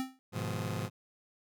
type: tone with exponential decay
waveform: square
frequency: 261.6 Hz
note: C4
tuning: in tune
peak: -30 dBFS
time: 0-0.19 s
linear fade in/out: 0 ms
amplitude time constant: 41 ms
type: chord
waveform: sawtooth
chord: F half-diminished seventh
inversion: first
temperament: just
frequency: 104.77 / 125.72 / 157.15 / 174.61 Hz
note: Ab2 / Cb3 / Eb3 / F3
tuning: +16 / +31 / +18 / 0 cents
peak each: -33 / -35 / -37 / -37 dBFS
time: 0.32-0.9 s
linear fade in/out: 50 ms
effects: none